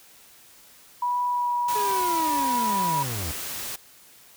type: tone with vibrato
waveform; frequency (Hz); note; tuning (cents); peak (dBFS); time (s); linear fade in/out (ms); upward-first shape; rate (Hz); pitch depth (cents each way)
sine; 974; B5; -24; -22; 1.02-3.03; 5; sine; 1.3; 12
type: noise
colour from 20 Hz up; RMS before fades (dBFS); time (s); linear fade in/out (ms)
white; -33; 1.68-3.76; 5
type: linear sweep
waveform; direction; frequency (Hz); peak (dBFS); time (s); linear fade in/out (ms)
40% pulse; down; 426.5 to 71.6; -29; 1.75-3.32; 10
effects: white hiss -52 dBFS RMS until 4.36 s